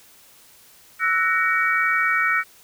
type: chord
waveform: sine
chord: F# dominant seventh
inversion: third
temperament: equal with one note detuned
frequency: 1318.5 / 1480 / 1864.7 / 2271 Hz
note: E6 / F#6 / A#6 / C#7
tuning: 0 / 0 / 0 / +41 cents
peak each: -23 dBFS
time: 0.99-2.44 s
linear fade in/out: 50 ms
effects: white hiss -51 dBFS RMS until 2.63 s

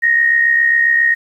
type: tone with amplitude modulation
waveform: sine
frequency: 1864.7 Hz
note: A#6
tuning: in tune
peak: -7 dBFS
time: 0.02-1.15 s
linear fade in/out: 20 ms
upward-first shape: sine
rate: 67.4 Hz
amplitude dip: 55%
effects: 8-bit

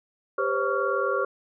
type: tone cluster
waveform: sine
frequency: 396.1 / 505 / 544 / 1128 / 1389 Hz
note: G4 / B4 / C#5 / C#6 / F6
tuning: +18 / +39 / -33 / +30 / -10 cents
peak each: -29 dBFS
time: 0.38-1.25 s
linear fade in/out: 5 ms
effects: none

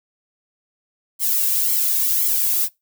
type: noise with flanger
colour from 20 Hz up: violet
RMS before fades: -19 dBFS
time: 1.19-2.69 s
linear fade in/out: 50 ms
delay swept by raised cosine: 0.93 to 1.85 ms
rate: 1.9 Hz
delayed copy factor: +1
effects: noise-tail reverb RT60 0.2 s tail -23 dB re dry

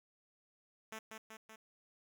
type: tone with echo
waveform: 5% pulse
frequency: 220 Hz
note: A3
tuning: in tune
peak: -33 dBFS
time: 0.92-0.99 s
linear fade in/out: 5 ms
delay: 190 ms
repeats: 3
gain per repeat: -3 dB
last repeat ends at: 1.56 s
effects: none

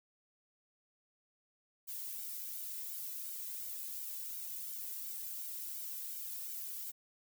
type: noise with flanger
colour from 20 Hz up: violet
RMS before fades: -43 dBFS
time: 1.87-6.92 s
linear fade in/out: 20 ms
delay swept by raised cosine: 1.3 to 2.02 ms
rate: 2.8 Hz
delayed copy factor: +0.9
effects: none

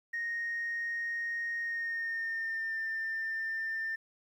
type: tone with pitch glide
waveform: sine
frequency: 1862 to 1794.4 Hz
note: A#6 to A6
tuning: -2 to +34 cents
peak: -31 dBFS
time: 0.13-3.96 s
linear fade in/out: 10 ms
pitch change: -64 cents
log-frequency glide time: 1.6-2.77 s
effects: tanh soft clip ceiling -29 dBFS + 11-bit

